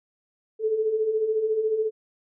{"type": "beating tone pair", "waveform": "sine", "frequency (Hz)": [424.4, 438.4], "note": ["G#4", "A4"], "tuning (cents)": [38, -6], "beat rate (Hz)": 14, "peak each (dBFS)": [-30, -22], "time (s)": [0.59, 1.91], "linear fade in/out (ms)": 50, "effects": []}